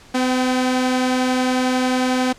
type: tone pair together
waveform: sawtooth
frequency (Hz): 254.3 / 774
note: C4 / G5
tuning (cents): -49 / -22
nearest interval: octave + perfect fifth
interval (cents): 1927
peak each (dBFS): -13 / -23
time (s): 0.14-2.33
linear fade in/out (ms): 10
effects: pink hiss -46 dBFS RMS until 2.38 s + low-pass 8000 Hz 12 dB/octave